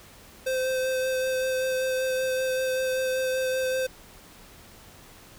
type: tone with vibrato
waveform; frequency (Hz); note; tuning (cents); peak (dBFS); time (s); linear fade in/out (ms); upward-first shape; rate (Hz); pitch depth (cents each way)
square; 518; C5; -17; -25; 0.46-3.87; 10; sine; 5.2; 13
effects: pink hiss -50 dBFS RMS until 5.38 s